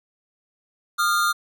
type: tone pair together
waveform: square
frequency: 1217.8 / 1396.9 Hz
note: D#6 / F6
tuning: -38 / 0 cents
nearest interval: major second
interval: 238 cents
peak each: -22 dBFS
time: 0.98-1.33 s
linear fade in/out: 20 ms
effects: none